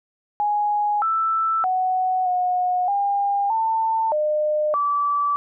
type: tone with pitch steps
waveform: sine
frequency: 831 / 1324 / 743 / 726 / 804 / 894 / 606 / 1156 Hz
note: G#5 / E6 / F#5 / F#5 / G5 / A5 / D#5 / D6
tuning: +1 / +7 / +7 / -33 / +44 / +27 / -46 / -28 cents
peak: -18 dBFS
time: 0.4-5.36 s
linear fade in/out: 0 ms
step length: 620 ms
effects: none